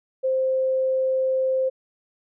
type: tone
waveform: sine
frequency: 523.3 Hz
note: C5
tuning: in tune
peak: -19 dBFS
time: 0.23-1.7 s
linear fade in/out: 20 ms
effects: none